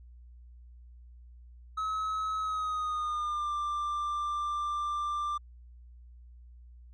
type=tone with pitch glide; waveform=triangle; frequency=1284 to 1184.3 Hz; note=E6 to D6; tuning=-46 to +14 cents; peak=-28 dBFS; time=1.77-5.38 s; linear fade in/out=10 ms; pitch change=-140 cents; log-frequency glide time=2.39-3.53 s; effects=added 60 Hz sine -49 dBFS peak until 6.93 s + resampled to 22050 Hz